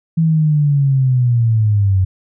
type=linear sweep; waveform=sine; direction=down; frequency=164.81 to 92.1 Hz; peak=-10 dBFS; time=0.17-2.05 s; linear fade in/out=10 ms; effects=none